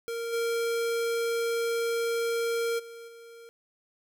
square tone with level steps, 463.9 Hz, A#4, 8 cents flat, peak -32 / -27 / -43 / -47 dBFS, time 0.08-3.49 s, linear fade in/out 0 ms, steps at 0.32 / 2.78 / 3.07 s, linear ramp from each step 20 ms, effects none

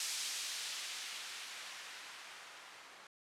violet noise with low-pass filter sweep, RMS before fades -45 dBFS, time 0-3.07 s, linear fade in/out 2 ms, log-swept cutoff 5100 to 1100 Hz, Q 0.74, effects low-pass 12000 Hz 12 dB/octave

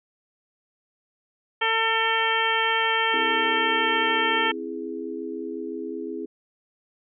harmonic tone, 449.2 Hz, A4, 36 cents sharp, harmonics 1 / 2 / 3 / 4 / 5 / 6 / 7, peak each -30 / -26 / -28 / -26 / -29 / -31 / -28 dBFS, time 1.61-4.52 s, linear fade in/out 10 ms
sine chord, C augmented, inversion none, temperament equal, 261.6 / 329.6 / 415.3 Hz, C4 / E4 / G#4, 0 / 0 / 0 cents, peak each -35 / -33 / -33 dBFS, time 3.13-6.26 s, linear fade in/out 10 ms
effects none

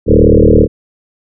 sine tone with frequency modulation, 261.6 Hz, C4, in tune, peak -3 dBFS, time 0.06-0.68 s, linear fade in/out 50 ms, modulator 38 Hz, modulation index 6.3, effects none

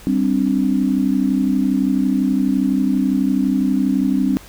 sine chord, G suspended fourth, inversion none, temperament equal, 196 / 261.6 / 293.7 Hz, G3 / C4 / D4, 0 / 0 / 0 cents, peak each -19 / -17 / -21 dBFS, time 0.07-4.37 s, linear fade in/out 0 ms, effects added 50 Hz sine -43 dBFS peak until 4.48 s + pink hiss -42 dBFS RMS until 4.48 s

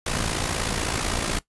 pink noise with amplitude modulation, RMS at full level -23 dBFS, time 0.06-1.39 s, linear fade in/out 5 ms, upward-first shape sine, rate 55.9 Hz, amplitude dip 65%, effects noise-tail reverb RT60 0.1 s tail -17 dB re dry + resampled to 24000 Hz

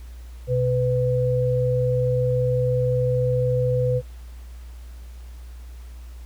sine tone pair together, 126 / 500.5 Hz, B2 / B4, +35 / +23 cents, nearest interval 2 octaves, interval 2388 cents, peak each -21 dBFS, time 0.47-4.02 s, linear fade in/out 50 ms, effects added 60 Hz sine -36 dBFS peak until 6.25 s + pink hiss -54 dBFS RMS until 6.25 s

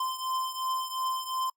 square beating tone pair, 1036 / 1038.8 Hz, C6 / C6, -17 / -13 cents, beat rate 2.8 Hz, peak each -32 / -36 dBFS, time 0-1.5 s, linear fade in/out 5 ms, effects noise-tail reverb RT60 0.1 s tail -26 dB re dry + Opus 48 kbps

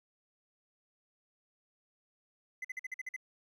triangle tone bursts, 2031 Hz, B6, 48 cents sharp, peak -35 dBFS, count 8, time 2.62-3.164 s, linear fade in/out 5 ms, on 26 ms, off 48 ms, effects none

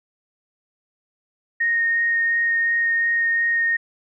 sine tone with vibrato, 1854 Hz, A#6, 10 cents flat, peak -17 dBFS, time 1.6-3.77 s, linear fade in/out 10 ms, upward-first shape sine, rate 2.8 Hz, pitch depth 8 cents each way, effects none

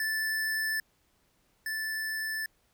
square tone pair in turn, 1756 / 1756 Hz, A6 / A6, -4 / -4 cents, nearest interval unison, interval 0 cents, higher neither, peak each -29 / -32 dBFS, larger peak first, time 0-0.8 / 1.66-2.46 s, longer neither, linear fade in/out 2 ms, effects pink hiss -70 dBFS RMS until 2.73 s

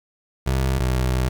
25% pulse tone pair in turn, 65.7 / 63.45 Hz, C2 / B1, +8 / +47 cents, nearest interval minor second, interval 61 cents, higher first, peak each -15 dBFS, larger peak neither, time 0.46-0.79 / 0.79-1.29 s, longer second, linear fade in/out 10 ms, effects 8-bit

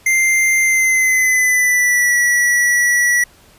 square tone with pitch glide, 2093 to 1941.6 Hz, C7 to B6, 0 to -30 cents, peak -12 dBFS, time 0.06-3.24 s, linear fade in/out 5 ms, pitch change -130 cents, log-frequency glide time 0.61-2.16 s, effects pink hiss -48 dBFS RMS until 3.58 s + resampled to 32000 Hz

